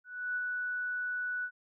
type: tone with ADSR envelope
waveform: sine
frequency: 1480 Hz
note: F#6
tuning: in tune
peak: -30 dBFS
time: 0.04-1.51 s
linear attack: 320 ms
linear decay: 36 ms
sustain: -2 dB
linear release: 69 ms
effects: none